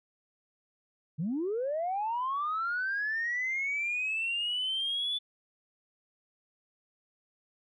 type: linear sweep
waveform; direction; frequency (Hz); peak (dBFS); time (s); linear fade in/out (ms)
sine; up; 138.59 to 3490; -28; 1.18-5.19; 20
effects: tanh soft clip ceiling -25 dBFS